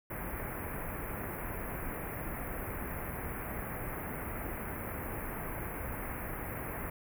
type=band-stop noise; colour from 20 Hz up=pink; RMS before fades=-39 dBFS; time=0.1-6.9 s; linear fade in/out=5 ms; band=2300 to 11000 Hz; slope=48 dB/octave; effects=none